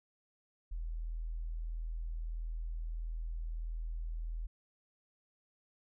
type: tone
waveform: sine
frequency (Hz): 40.78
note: E1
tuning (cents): -18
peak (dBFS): -36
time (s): 0.71-4.47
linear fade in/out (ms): 10
effects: none